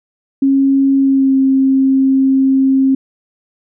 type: tone with pitch glide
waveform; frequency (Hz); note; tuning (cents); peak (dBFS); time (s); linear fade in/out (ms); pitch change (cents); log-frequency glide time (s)
sine; 272.4 to 267.3; C#4 to C4; -30 to +37; -8; 0.42-2.95; 5; -33; 0.97-1.36
effects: none